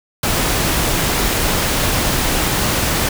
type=noise; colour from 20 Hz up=pink; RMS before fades=-17 dBFS; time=0.23-3.09 s; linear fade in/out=5 ms; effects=none